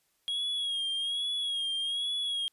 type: tone with vibrato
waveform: triangle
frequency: 3292 Hz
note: G#7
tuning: 16 cents flat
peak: -28 dBFS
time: 0.28-2.48 s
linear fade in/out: 0 ms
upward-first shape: sine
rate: 1.2 Hz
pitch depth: 55 cents each way
effects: white hiss -73 dBFS RMS until 2.52 s + resampled to 32000 Hz